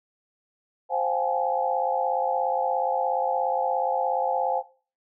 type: tone cluster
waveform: sine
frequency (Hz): 524 / 708 / 798 / 855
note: C5 / F5 / G5 / A5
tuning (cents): +2 / +23 / +31 / -50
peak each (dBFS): -28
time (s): 0.89-4.63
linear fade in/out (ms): 50
effects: noise-tail reverb RT60 0.4 s tail -19 dB re dry